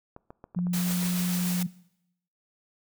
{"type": "clicks", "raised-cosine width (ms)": 1, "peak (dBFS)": -29, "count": 8, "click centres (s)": [0.164, 0.305, 0.441, 0.548, 0.589, 0.669, 0.909, 1.03]}
{"type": "tone with pitch glide", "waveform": "sine", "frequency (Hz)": [177.5, 178.53], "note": ["F3", "F3"], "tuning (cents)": [28, 38], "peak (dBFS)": -24, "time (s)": [0.56, 1.67], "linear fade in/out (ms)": 10, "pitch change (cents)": 10, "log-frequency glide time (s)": [0.67, 0.94]}
{"type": "noise with tremolo", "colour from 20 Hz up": "white", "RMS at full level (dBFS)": -33, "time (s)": [0.73, 1.63], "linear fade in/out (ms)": 5, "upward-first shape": "triangle", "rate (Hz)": 6.9, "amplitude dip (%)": 25}
{"effects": ["noise-tail reverb RT60 0.8 s tail -21 dB re dry"]}